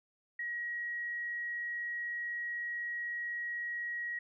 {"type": "tone", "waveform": "sine", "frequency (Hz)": 1902, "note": "A#6", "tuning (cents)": 34, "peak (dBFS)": -35, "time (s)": [0.39, 4.19], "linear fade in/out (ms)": 5, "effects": []}